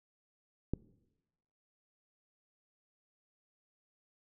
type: click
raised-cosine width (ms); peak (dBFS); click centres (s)
3; -19; 0.736
effects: noise-tail reverb RT60 1.0 s tail -21 dB re dry